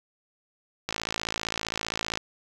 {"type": "click train", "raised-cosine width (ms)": 0.2, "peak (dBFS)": -11, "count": 72, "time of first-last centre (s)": [0.89, 2.174], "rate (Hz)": 55.3, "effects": ["7-bit"]}